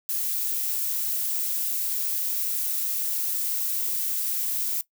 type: noise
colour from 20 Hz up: violet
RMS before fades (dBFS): -27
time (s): 0.09-4.81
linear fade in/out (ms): 0
effects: noise-tail reverb RT60 0.1 s tail -18 dB re dry